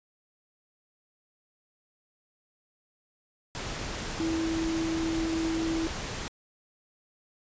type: tone in noise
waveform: sine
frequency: 325.9 Hz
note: E4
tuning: 20 cents flat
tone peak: -27 dBFS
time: 4.2-5.87 s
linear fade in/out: 0 ms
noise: pink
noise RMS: -35 dBFS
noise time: 3.55-6.28 s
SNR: +5 dB
effects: resampled to 16000 Hz